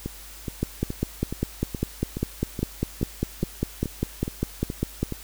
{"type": "two click trains", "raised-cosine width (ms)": 3, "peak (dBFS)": [-16, -10], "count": [13, 23], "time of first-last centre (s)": [[0.06, 5.123], [0.63, 5.03]], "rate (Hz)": [2.37, 5], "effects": ["added 50 Hz sine -45 dBFS peak until 5.23 s", "white hiss -44 dBFS RMS until 5.23 s"]}